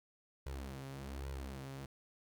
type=tone with flanger; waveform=sawtooth; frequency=67.6 Hz; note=C#2; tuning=43 cents flat; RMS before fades=-45 dBFS; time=0.46-1.86 s; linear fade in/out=5 ms; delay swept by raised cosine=2 to 7.3 ms; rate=1.2 Hz; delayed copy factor=+0.85; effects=12-bit